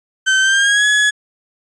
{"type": "tone with pitch glide", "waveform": "35% pulse", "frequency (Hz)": [1542, 1691.3], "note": ["G6", "G#6"], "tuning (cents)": [-29, 31], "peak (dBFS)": -9, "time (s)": [0.26, 1.11], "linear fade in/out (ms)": 20, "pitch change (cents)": 160, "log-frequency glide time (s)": [0.41, 0.86], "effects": ["resampled to 22050 Hz"]}